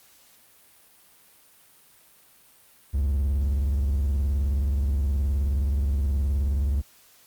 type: tone with vibrato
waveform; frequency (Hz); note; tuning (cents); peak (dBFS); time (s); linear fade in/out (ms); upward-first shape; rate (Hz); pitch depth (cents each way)
triangle; 69.3; C#2; 0; -19; 2.93-6.82; 20; square; 19; 130
effects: white hiss -56 dBFS RMS until 7.26 s + Opus 48 kbps